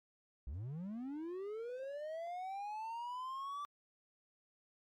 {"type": "linear sweep", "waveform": "triangle", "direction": "up", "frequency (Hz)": [57.1, 1171], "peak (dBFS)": -39, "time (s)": [0.47, 3.65], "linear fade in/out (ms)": 0, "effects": ["Opus 48 kbps"]}